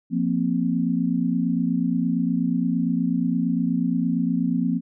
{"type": "chord", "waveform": "sine", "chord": "F suspended fourth", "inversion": "none", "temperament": "equal", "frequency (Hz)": [174.61, 233.1, 261.6], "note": ["F3", "Bb3", "C4"], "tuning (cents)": [0, 0, 0], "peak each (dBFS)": [-24, -24, -24], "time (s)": [0.1, 4.81], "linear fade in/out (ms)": 50, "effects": []}